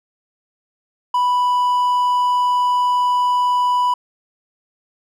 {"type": "tone", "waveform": "triangle", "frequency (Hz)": 987.8, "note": "B5", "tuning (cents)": 0, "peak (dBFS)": -12, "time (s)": [1.14, 3.94], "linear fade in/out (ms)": 5, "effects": []}